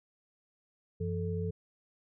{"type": "tone cluster", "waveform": "sine", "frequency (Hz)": [93.6, 169.3, 437.8], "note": ["F#2", "E3", "A4"], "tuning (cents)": [20, 46, -9], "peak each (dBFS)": [-34, -36, -37], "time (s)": [1, 1.51], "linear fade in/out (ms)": 10, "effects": []}